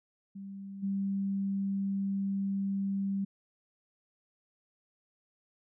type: tone with level steps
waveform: sine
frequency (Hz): 196.4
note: G3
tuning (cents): +4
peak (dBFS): -40 / -29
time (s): 0.35-3.25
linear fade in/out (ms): 10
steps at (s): 0.82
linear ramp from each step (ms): 20
effects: none